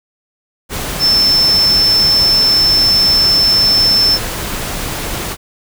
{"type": "tone in noise", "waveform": "sine", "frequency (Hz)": 5300, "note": "E8", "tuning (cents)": 9, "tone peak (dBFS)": -8, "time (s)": [0.99, 4.19], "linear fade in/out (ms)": 50, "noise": "pink", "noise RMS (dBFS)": -21, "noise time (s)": [0.69, 5.37], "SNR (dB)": 10, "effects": []}